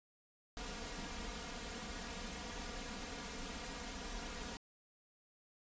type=noise with comb filter; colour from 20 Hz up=pink; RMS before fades=-45 dBFS; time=0.57-4.57 s; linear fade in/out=0 ms; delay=4.2 ms; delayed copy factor=+1; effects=resampled to 16000 Hz